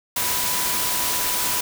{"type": "tone in noise", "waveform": "sine", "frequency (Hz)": 987.8, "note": "B5", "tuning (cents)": 0, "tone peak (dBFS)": -32, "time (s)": [0.16, 1.61], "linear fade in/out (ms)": 5, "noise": "white", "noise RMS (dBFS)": -23, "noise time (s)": [0.16, 1.61], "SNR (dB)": -12, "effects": []}